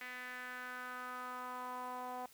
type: tone with band-pass filter sweep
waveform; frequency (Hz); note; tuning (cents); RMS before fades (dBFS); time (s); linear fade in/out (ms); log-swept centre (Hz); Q
sawtooth; 250.5; B3; +25; -45; 0.01-2.26; 2; 2000 to 830; 3.7
effects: white hiss -63 dBFS RMS until 2.33 s